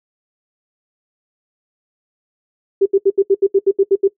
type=tone bursts; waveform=sine; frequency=392 Hz; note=G4; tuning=in tune; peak=-8 dBFS; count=11; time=2.81-4.079 s; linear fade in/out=10 ms; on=49 ms; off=73 ms; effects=noise-tail reverb RT60 0.1 s tail -18 dB re dry